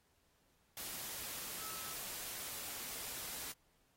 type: tone in noise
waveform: sine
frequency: 1300 Hz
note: E6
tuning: 24 cents flat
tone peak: -53 dBFS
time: 1.59-1.93 s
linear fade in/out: 2 ms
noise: white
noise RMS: -45 dBFS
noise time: 0.77-3.52 s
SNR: -11 dB
effects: pink hiss -75 dBFS RMS until 3.96 s + AAC 48 kbps